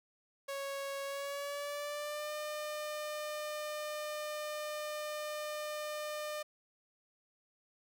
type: tone with pitch glide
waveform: sawtooth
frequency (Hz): 553 to 603.1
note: C#5 to D5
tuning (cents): -4 to +46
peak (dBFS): -34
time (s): 0.48-6.43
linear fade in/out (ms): 10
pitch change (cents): +150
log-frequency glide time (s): 1.04-2.33
effects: none